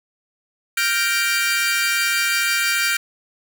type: chord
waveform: sawtooth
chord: G minor seventh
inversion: third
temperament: equal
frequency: 1396.9 / 1568 / 1864.7 / 2349 Hz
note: F6 / G6 / Bb6 / D7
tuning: 0 / 0 / 0 / 0 cents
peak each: -20 / -20 / -23 / -18 dBFS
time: 0.77-2.97 s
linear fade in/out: 5 ms
effects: none